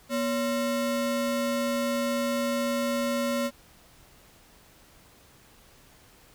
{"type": "ring-modulated tone", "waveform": "square", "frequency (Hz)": 402, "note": "G4", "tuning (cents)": 44, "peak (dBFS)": -23, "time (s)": [0.09, 3.51], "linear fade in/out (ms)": 50, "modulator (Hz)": 161, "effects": ["pink hiss -56 dBFS RMS until 6.34 s"]}